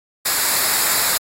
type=noise with comb filter; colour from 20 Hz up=white; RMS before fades=-18 dBFS; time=0.25-1.18 s; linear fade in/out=10 ms; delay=0.33 ms; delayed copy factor=-0.6; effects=AAC 48 kbps